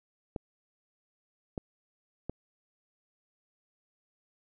clicks, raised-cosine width 2 ms, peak -21 dBFS, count 3, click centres 0.362 / 1.578 / 2.296 s, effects none

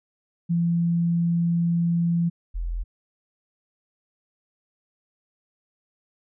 sine tone pair in turn, 170 / 42.5 Hz, F3 / F1, -46 / -46 cents, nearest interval 2 octaves, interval 2400 cents, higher first, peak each -19 / -25 dBFS, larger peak first, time 0.49-2.3 / 2.54-2.84 s, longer first, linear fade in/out 20 ms, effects none

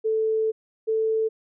sine tone pair in turn, 440 / 441.8 Hz, A4 / A4, 0 / +7 cents, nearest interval unison, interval 7 cents, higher second, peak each -20 dBFS, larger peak neither, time 0.04-0.52 / 0.87-1.29 s, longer first, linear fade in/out 20 ms, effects none

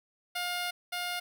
10% pulse tone pair in turn, 710 / 710 Hz, F5 / F5, +28 / +28 cents, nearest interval unison, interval 0 cents, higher neither, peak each -23 / -24 dBFS, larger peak first, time 0.35-0.71 / 0.92-1.2 s, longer first, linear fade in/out 10 ms, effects none

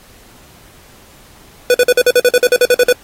square tone bursts, 493.9 Hz, B4, in tune, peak -7 dBFS, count 14, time 1.7-2.926 s, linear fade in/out 2 ms, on 43 ms, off 48 ms, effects pink hiss -44 dBFS RMS until 3.03 s + AAC 48 kbps

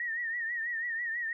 sine tone with vibrato, 1864.7 Hz, A#6, in tune, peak -31 dBFS, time 0-1.33 s, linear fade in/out 2 ms, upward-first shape triangle, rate 6.1 Hz, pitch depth 93 cents each way, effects none

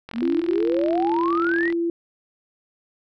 click train, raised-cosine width 0.3 ms, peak -20 dBFS, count 71, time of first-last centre 0.09-1.726 s, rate 42.8 Hz
sine exponential sweep, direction up, 218.3 to 2033 Hz, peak -22 dBFS, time 0.13-1.72 s, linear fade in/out 50 ms
sine tone, 338.5 Hz, E4, 46 cents sharp, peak -20 dBFS, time 0.22-1.9 s, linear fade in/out 2 ms
effects none

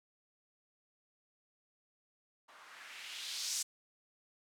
violet noise with low-pass filter sweep, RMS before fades -43 dBFS, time 2.48-3.63 s, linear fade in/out 10 ms, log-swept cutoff 950 to 6800 Hz, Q 1.7, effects none

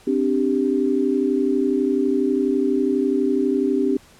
sine chord, C suspended second, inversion none, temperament equal, 261.6 / 293.7 / 392 Hz, C4 / D4 / G4, 0 / 0 / 0 cents, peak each -21 / -22 / -21 dBFS, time 0.07-3.97 s, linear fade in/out 5 ms, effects pink hiss -50 dBFS RMS until 4.19 s + low-pass 11000 Hz 12 dB/octave

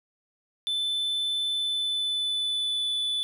triangle tone with pitch glide, 3520 to 3478 Hz, A7 to A7, 0 to -21 cents, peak -24 dBFS, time 0.67-3.23 s, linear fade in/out 0 ms, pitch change -21 cents, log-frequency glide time 1.49-2.91 s, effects none

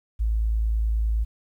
sine tone, 54.8 Hz, A1, 6 cents flat, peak -20 dBFS, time 0.19-1.25 s, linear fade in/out 20 ms, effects 10-bit

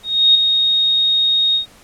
sine tone with ADSR envelope, 3729 Hz, A#7, in tune, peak -6 dBFS, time 0.03-1.66 s, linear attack 320 ms, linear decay 4 ms, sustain -6 dB, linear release 110 ms, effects pink hiss -46 dBFS RMS until 1.83 s + low-pass 12000 Hz 12 dB/octave

